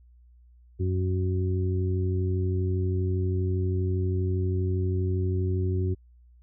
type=harmonic tone; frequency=92.5 Hz; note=F#2; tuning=in tune; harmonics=1 / 2 / 3 / 4; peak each=-24 / -36 / -37 / -32 dBFS; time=0.79-5.95 s; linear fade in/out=20 ms; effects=added 60 Hz sine -52 dBFS peak until 6.42 s